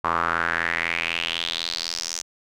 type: tone with band-pass filter sweep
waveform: sawtooth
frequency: 84 Hz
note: E2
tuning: 33 cents sharp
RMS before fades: -26 dBFS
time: 0.04-2.22 s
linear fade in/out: 10 ms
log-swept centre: 1100 to 6300 Hz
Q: 4.4
effects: none